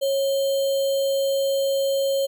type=tone with sample-and-hold; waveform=sine; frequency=548 Hz; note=C#5; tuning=20 cents flat; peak=-19 dBFS; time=0.01-2.27 s; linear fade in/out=20 ms; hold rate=3675 Hz; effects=none